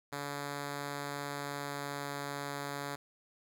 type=tone with pitch glide; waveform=5% pulse; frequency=143 to 142.18 Hz; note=D3 to C#3; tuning=-46 to +44 cents; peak=-26 dBFS; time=0.12-2.96 s; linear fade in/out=10 ms; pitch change=-10 cents; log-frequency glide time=1.2-2.17 s; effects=none